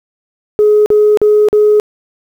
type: tone bursts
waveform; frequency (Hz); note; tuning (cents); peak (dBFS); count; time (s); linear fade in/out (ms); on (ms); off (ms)
sine; 421.4; G#4; +25; -4; 4; 0.59-1.799; 0; 270; 43
effects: tanh soft clip ceiling -1 dBFS + 7-bit